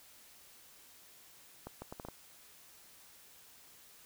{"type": "accelerating click train", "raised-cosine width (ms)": 1, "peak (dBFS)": -29, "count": 6, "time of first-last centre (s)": [1.67, 2.086], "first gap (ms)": 150, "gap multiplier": 0.7, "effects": ["white hiss -59 dBFS RMS until 4.05 s"]}